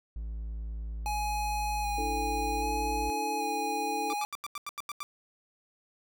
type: tone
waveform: triangle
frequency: 55 Hz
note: A1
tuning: in tune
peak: -32 dBFS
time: 0.16-3.1 s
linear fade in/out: 0 ms
type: tone with vibrato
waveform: square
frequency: 830.6 Hz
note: G#5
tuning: in tune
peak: -31 dBFS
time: 1.06-4.25 s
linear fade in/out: 0 ms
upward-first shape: square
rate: 0.64 Hz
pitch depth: 15 cents each way
type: chord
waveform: sine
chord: D suspended second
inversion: none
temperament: equal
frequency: 293.7 / 329.6 / 440 Hz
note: D4 / E4 / A4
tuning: 0 / 0 / 0 cents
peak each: -39 / -40 / -37 dBFS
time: 1.98-4.14 s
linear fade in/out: 2 ms
type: tone bursts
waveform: sawtooth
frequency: 1174.7 Hz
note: D6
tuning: in tune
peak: -31 dBFS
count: 9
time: 4.1-5.03 s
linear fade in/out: 0 ms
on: 26 ms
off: 87 ms
effects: none